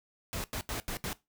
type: noise bursts at uneven times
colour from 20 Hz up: pink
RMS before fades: -36 dBFS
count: 5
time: 0.33-0.44 / 0.53-0.61 / 0.69-0.8 / 0.88-0.97 / 1.04-1.13 s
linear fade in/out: 0 ms
effects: noise-tail reverb RT60 0.2 s tail -18 dB re dry